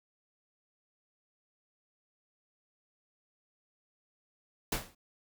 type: noise with exponential decay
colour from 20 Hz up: pink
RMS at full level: -28 dBFS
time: 4.72-4.95 s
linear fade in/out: 5 ms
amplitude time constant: 49 ms
effects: none